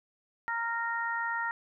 harmonic tone, 463.6 Hz, A#4, 10 cents flat, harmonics 2 / 3 / 4, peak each -34 / -34 / -34 dBFS, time 0.48-1.51 s, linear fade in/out 0 ms, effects none

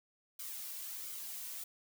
blue noise with flanger, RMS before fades -44 dBFS, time 0.39-1.64 s, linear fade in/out 5 ms, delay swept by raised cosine 1.1 to 2.4 ms, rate 1.4 Hz, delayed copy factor -0.5, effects none

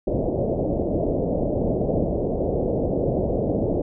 white low-pass noise, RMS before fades -23 dBFS, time 0.07-3.82 s, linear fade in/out 5 ms, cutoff 630 Hz, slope 48 dB/octave, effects none

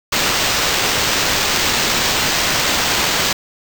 blue noise with sample-and-hold, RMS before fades -17 dBFS, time 0.12-3.33 s, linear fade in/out 5 ms, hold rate 11025 Hz, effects none

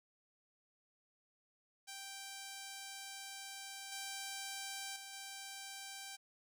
5% pulse tone with level steps, 784 Hz, G5, in tune, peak -35 / -31 / -37 / -35 dBFS, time 1.87-6.17 s, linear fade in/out 20 ms, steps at 3.92 / 4.96 / 5.13 s, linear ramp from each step 2 ms, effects none

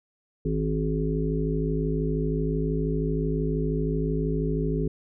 harmonic tone, 52.9 Hz, G#1, 33 cents sharp, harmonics 1 / 3 / 5 / 7 / 8, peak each -29 / -27 / -31 / -33 / -31 dBFS, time 0.45-4.88 s, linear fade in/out 5 ms, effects none

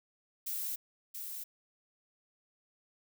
violet noise with echo, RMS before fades -37 dBFS, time 0.46-0.76 s, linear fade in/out 10 ms, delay 680 ms, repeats 1, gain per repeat -5 dB, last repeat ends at 1.44 s, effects none

